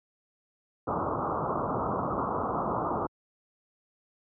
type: low-pass noise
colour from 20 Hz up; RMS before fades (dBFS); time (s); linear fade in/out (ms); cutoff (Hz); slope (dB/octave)
white; -30; 0.87-3.07; 10; 1300; 96
effects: high-pass 80 Hz 12 dB/octave